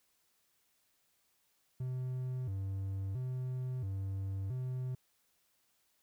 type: tone with vibrato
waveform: triangle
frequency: 111.3 Hz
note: A2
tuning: 20 cents sharp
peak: -33 dBFS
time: 1.8-4.95 s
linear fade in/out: 5 ms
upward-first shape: square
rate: 0.74 Hz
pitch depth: 240 cents each way
effects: white hiss -75 dBFS RMS until 6.02 s